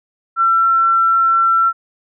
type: tone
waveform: sine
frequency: 1349 Hz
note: E6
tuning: 40 cents sharp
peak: -10 dBFS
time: 0.36-1.73 s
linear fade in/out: 50 ms
effects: none